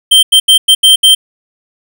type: tone bursts at uneven times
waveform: square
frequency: 3136 Hz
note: G7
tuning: in tune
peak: -3 dBFS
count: 6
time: 0.11-0.23 / 0.32-0.4 / 0.48-0.58 / 0.68-0.75 / 0.83-0.96 / 1.03-1.15 s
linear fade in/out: 10 ms
effects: none